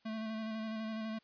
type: tone with vibrato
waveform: square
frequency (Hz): 220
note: A3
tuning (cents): 0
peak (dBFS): -38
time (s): 0.05-1.19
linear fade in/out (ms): 10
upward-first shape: square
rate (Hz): 12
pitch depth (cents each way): 18
effects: white hiss -71 dBFS RMS until 1.23 s + resampled to 11025 Hz